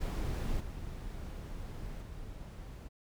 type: noise with level steps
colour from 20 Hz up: brown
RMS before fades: -34 / -42 / -45 dBFS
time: 0-2.89 s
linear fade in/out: 20 ms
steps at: 0.59 / 2.01 s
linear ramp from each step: 20 ms
effects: none